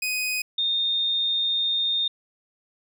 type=tone pair in turn; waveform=sawtooth / sine; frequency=2500 / 3657 Hz; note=D#7 / A#7; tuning=+8 / -34 cents; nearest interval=perfect fifth; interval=658 cents; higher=second; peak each=-21 dBFS; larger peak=neither; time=0.02-0.42 / 0.58-2.08 s; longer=second; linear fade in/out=5 ms; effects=none